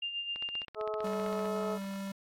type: tone with tremolo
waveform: sine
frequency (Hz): 2800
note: F7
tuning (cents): +4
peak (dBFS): -32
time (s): 0.02-0.65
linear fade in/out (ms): 5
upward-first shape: sine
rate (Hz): 7.7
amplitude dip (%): 55
type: click train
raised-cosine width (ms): 0.3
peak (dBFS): -28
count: 18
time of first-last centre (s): 0.36-1.457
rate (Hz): 15.5
type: harmonic tone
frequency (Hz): 214.4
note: A3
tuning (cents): -45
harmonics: 2 / 3 / 4 / 5 / 6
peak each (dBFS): -35 / -37 / -45 / -49 / -41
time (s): 0.75-1.79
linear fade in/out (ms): 50
type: tone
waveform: square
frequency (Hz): 196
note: G3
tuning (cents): 0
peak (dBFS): -37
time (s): 1.04-2.12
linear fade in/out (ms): 5
effects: AAC 64 kbps